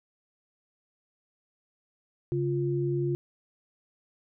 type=tone pair together; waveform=sine; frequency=138.59 / 349.7 Hz; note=C#3 / F4; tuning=0 / +2 cents; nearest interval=octave + major third; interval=1602 cents; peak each=-28 dBFS; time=2.32-3.15 s; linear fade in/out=0 ms; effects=none